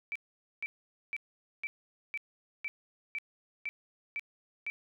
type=tone bursts; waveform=sine; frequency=2320 Hz; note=D7; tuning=22 cents flat; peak=-33 dBFS; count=10; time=0.12-4.7 s; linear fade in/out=0 ms; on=35 ms; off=470 ms; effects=none